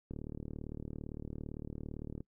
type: click train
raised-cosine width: 3 ms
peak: -29 dBFS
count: 80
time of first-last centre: 0.11-2.205 s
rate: 37.7 Hz
effects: noise-tail reverb RT60 0.1 s tail -23 dB re dry